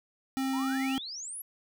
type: tone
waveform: square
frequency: 266.3 Hz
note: C4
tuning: 31 cents sharp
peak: -29 dBFS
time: 0.37-0.98 s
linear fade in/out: 0 ms
type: exponential sweep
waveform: sine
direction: up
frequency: 880 to 11840 Hz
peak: -37 dBFS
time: 0.53-1.42 s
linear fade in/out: 5 ms
effects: none